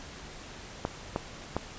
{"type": "clicks", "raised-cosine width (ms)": 1, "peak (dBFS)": -14, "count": 3, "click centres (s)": [0.851, 1.161, 1.566], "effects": ["pink hiss -45 dBFS RMS until 1.78 s", "resampled to 16000 Hz"]}